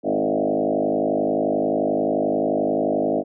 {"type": "tone with frequency modulation", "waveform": "sine", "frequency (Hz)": 457.2, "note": "A#4", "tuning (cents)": -34, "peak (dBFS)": -18, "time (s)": [0.03, 3.24], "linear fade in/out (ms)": 50, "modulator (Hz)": 51.4, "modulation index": 4.5, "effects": []}